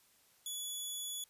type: tone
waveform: 15% pulse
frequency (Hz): 3410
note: G#7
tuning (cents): +45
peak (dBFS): -32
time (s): 0.46-1.24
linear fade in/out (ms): 2
effects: white hiss -68 dBFS RMS until 1.29 s + resampled to 32000 Hz